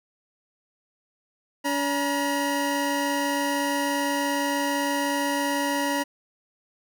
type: tone pair together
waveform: 25% pulse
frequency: 284.2 / 956 Hz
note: C#4 / A#5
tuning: +43 / +43 cents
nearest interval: octave + major sixth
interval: 2100 cents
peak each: -22 / -23 dBFS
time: 1.64-6.04 s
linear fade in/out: 20 ms
effects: none